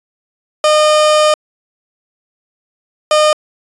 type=tone bursts at uneven times; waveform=30% pulse; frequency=610 Hz; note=D#5; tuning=34 cents flat; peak=-5 dBFS; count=2; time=0.64-1.34 / 3.11-3.33 s; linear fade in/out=2 ms; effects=resampled to 22050 Hz